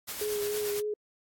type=noise with tremolo; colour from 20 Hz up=white; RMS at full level=-36 dBFS; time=0.07-0.81 s; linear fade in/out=20 ms; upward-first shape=sine; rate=8.6 Hz; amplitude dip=35%
type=tone with vibrato; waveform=sine; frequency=416.9 Hz; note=G#4; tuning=7 cents sharp; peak=-29 dBFS; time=0.21-0.94 s; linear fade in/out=5 ms; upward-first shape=triangle; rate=3.4 Hz; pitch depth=28 cents each way
effects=AAC 64 kbps